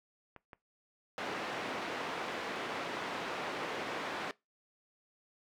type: clicks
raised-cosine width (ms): 0.5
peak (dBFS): -34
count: 2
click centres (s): 0.363 / 0.532
type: band-pass noise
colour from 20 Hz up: pink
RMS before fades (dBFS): -39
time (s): 1.18-4.31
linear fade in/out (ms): 0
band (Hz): 340 to 2700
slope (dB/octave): 12
effects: noise-tail reverb RT60 0.2 s tail -21 dB re dry